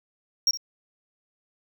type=tone with echo; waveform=triangle; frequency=5588 Hz; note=F8; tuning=in tune; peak=-16 dBFS; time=0.47-0.51 s; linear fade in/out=2 ms; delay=63 ms; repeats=1; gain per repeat=-15 dB; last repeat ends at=0.573 s; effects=none